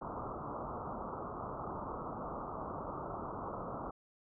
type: low-pass noise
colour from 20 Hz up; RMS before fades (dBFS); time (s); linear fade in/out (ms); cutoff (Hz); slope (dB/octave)
white; -42; 0.01-3.91; 10; 1300; 96
effects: none